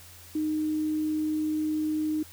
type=tone; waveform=sine; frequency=308.2 Hz; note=D#4; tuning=16 cents flat; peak=-25 dBFS; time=0.35-2.23 s; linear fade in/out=5 ms; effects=added 87 Hz sine -52 dBFS peak until 2.32 s + white hiss -50 dBFS RMS until 2.32 s